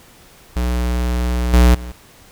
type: tone with level steps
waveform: square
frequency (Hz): 60.8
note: B1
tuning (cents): -26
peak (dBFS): -17 / -8 / -28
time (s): 0.56-1.92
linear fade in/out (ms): 5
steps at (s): 1.53 / 1.74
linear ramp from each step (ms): 10
effects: pink hiss -46 dBFS RMS until 2.31 s